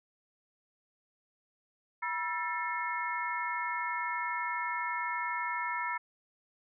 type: tone cluster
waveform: sine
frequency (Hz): 966 / 1334 / 1775 / 2164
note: B5 / E6 / A6 / C#7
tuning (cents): -39 / +20 / +15 / -42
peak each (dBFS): -35 / -38 / -38 / -38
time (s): 2.02-5.98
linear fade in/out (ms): 10
effects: none